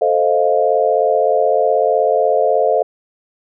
sine chord, F dominant seventh, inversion first, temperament equal, 440 / 523.3 / 622.3 / 698.5 Hz, A4 / C5 / Eb5 / F5, 0 / 0 / 0 / 0 cents, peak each -17 dBFS, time 0.01-2.83 s, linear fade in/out 10 ms, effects none

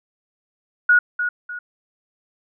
sine tone with echo, 1453 Hz, F#6, 32 cents flat, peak -10 dBFS, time 0.89-0.99 s, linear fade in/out 5 ms, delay 300 ms, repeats 2, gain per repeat -9 dB, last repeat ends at 1.59 s, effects none

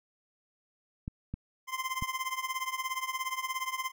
clicks, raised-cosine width 5 ms, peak -23 dBFS, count 3, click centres 1.079 / 1.34 / 2.024 s
25% pulse tone with tremolo, 1041 Hz, C6, 9 cents flat, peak -25 dBFS, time 1.67-3.92 s, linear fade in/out 50 ms, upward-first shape triangle, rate 17 Hz, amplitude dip 90%
effects none

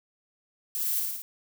violet noise with echo, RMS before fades -31 dBFS, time 0.75-1 s, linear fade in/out 0 ms, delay 55 ms, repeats 4, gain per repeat -2 dB, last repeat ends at 1.22 s, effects none

